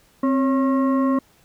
sine tone with frequency modulation, 263.6 Hz, C4, 13 cents sharp, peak -16 dBFS, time 0.23-1.19 s, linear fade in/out 5 ms, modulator 817 Hz, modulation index 0.69, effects pink hiss -57 dBFS RMS until 1.44 s

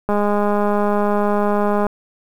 click train, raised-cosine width 1 ms, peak -6 dBFS, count 367, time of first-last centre 0.09-1.867 s, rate 206 Hz, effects 7-bit

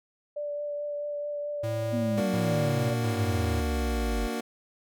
sine tone with vibrato, 585 Hz, D5, 7 cents flat, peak -30 dBFS, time 0.36-2.94 s, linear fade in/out 10 ms, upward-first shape triangle, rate 4.6 Hz, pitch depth 13 cents each way
square tone bursts, 110 Hz, A2, in tune, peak -31 dBFS, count 3, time 1.63-3.61 s, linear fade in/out 10 ms, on 580 ms, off 120 ms
sine exponential sweep, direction down, 246.9 to 47.48 Hz, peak -27 dBFS, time 1.92-4.28 s, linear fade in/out 20 ms
25% pulse chord, Bb augmented, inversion none, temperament equal, 233.1 / 293.7 / 370 Hz, Bb3 / D4 / F#4, 0 / 0 / 0 cents, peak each -28 / -33 / -33 dBFS, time 2.17-4.41 s, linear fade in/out 10 ms
effects none

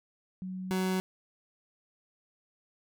sine / 30% pulse tone pair in turn, 186 / 186.74 Hz, F#3 / F#3, +9 / +16 cents, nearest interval unison, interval 7 cents, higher second, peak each -35 / -25 dBFS, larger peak second, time 0.42-0.71 / 0.71-1 s, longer neither, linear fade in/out 0 ms, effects none

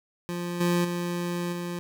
25% pulse tone with level steps, 174.61 Hz, F3, in tune, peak -26 / -18 / -24 / -27 dBFS, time 0.29-1.79 s, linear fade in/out 0 ms, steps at 0.6 / 0.84 / 1.52 s, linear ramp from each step 10 ms, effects none

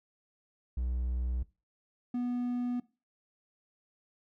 triangle tone pair in turn, 61.74 / 244.9 Hz, B1 / B3, 0 / -14 cents, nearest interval 2 octaves, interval 2386 cents, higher second, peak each -28 dBFS, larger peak neither, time 0.77-1.43 / 2.14-2.8 s, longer neither, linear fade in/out 5 ms, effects noise-tail reverb RT60 0.3 s tail -20 dB re dry

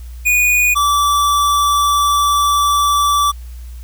square tone pair in turn, 2460 / 1158.8 Hz, D#7 / D6, -20 / -24 cents, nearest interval octave + minor second, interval 1304 cents, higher first, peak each -11 / -12 dBFS, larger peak first, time 0.25-0.75 / 0.75-3.32 s, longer second, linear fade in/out 20 ms, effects added 60 Hz sine -28 dBFS peak until 3.83 s + white hiss -48 dBFS RMS until 3.83 s

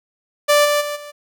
sawtooth tone with level steps, 587 Hz, D5, 1 cent flat, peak -7 / -11 / -19 / -29 dBFS, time 0.48-1.12 s, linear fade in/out 20 ms, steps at 0.64 / 0.8 / 0.95 s, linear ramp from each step 20 ms, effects none

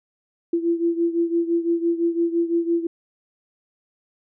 sine beating tone pair, 336.5 / 342.4 Hz, E4 / F4, +36 / -34 cents, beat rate 5.9 Hz, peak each -20 / -24 dBFS, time 0.53-2.87 s, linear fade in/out 5 ms, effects none

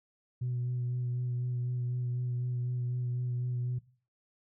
sine tone with vibrato, 123.47 Hz, B2, in tune, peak -29 dBFS, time 0.41-3.79 s, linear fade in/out 10 ms, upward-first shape sine, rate 4 Hz, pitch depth 17 cents each way, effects noise-tail reverb RT60 0.4 s tail -19 dB re dry + tanh soft clip ceiling -27 dBFS

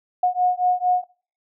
sine beating tone pair, 723 / 727.4 Hz, F#5 / F#5, -40 / -30 cents, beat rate 4.4 Hz, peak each -20 dBFS, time 0.23-1.04 s, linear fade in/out 5 ms, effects noise-tail reverb RT60 0.4 s tail -21 dB re dry

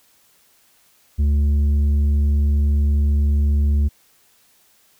sine tone with tanh clipping, 72.6 Hz, D2, 19 cents flat, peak -15 dBFS, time 1.18-3.89 s, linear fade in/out 20 ms, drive 6 dB, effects white hiss -57 dBFS RMS until 4.99 s

